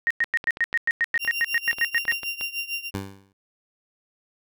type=tone bursts; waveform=sine; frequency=1864.7 Hz; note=A#6; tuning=in tune; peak=-18 dBFS; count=16; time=0.07-2.115 s; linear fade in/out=0 ms; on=35 ms; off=99 ms
type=clicks; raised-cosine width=0.3 ms; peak=-19 dBFS; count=12; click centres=0.243 / 0.441 / 0.571 / 0.729 / 1.158 / 1.249 / 1.73 / 1.785 / 2.053 / 2.123 / 2.233 / 2.411 s
type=tone with tremolo; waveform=35% pulse; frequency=2773 Hz; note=F7; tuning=13 cents flat; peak=-23 dBFS; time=1.19-2.91 s; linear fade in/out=50 ms; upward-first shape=triangle; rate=6.6 Hz; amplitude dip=90%
type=tone with exponential decay; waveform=15% pulse; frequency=97.8 Hz; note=G2; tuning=4 cents flat; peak=-19 dBFS; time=2.94-3.33 s; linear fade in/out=5 ms; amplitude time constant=83 ms
effects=none